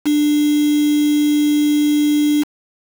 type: tone with quantisation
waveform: sine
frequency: 296.4 Hz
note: D4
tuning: 16 cents sharp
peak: -12 dBFS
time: 0.05-2.44 s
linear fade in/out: 20 ms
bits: 4
effects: none